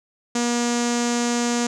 sawtooth tone with low-pass filter, 239.1 Hz, A#3, 44 cents sharp, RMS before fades -22 dBFS, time 0.35-1.67 s, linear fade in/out 5 ms, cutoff 6900 Hz, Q 4.2, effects none

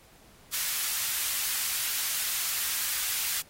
white high-pass noise, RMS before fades -30 dBFS, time 0.52-3.42 s, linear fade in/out 20 ms, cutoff 1400 Hz, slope 12 dB/octave, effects pink hiss -57 dBFS RMS until 3.49 s + AAC 48 kbps

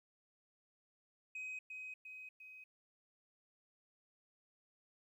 sine tone with echo, 2523 Hz, D#7, 23 cents sharp, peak -40 dBFS, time 1.35-1.59 s, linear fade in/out 5 ms, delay 350 ms, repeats 3, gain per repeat -4 dB, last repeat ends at 2.64 s, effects tanh soft clip ceiling -41 dBFS + 13-bit

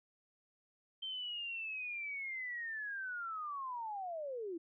sine linear sweep, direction down, 3133 to 318.5 Hz, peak -39 dBFS, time 1.02-4.58 s, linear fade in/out 10 ms, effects none

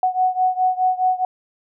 sine beating tone pair, 739 / 743.8 Hz, F#5 / F#5, -2 / +9 cents, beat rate 4.8 Hz, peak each -18 / -20 dBFS, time 0.03-1.25 s, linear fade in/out 2 ms, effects none

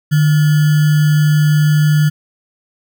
sine tone with sample-and-hold, 151 Hz, D3, 48 cents sharp, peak -8 dBFS, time 0.11-2.1 s, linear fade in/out 20 ms, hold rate 1575 Hz, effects none

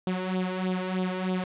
sawtooth tone with flanger, 184.9 Hz, F#3, 1 cent flat, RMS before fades -29 dBFS, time 0.07-1.44 s, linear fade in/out 2 ms, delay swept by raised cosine 0.23 to 2.13 ms, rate 3.2 Hz, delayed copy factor +0.7, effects resampled to 8000 Hz + 9-bit

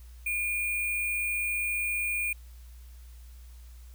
sine tone with sample-and-hold, 2425 Hz, D#7, 45 cents flat, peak -27 dBFS, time 0.26-2.33 s, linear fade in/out 5 ms, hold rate 11025 Hz, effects added 60 Hz sine -45 dBFS peak until 3.94 s + white hiss -61 dBFS RMS until 3.94 s

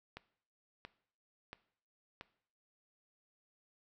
click train, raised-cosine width 0.3 ms, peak -29 dBFS, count 4, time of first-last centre 0.17-2.211 s, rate 1.47 Hz, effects noise-tail reverb RT60 0.6 s tail -18 dB re dry

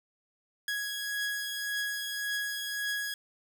sawtooth beating tone pair, 1663 / 1664.8 Hz, G#6 / G#6, +2 / +4 cents, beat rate 1.8 Hz, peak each -29 / -36 dBFS, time 0.68-3.14 s, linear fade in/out 2 ms, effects none

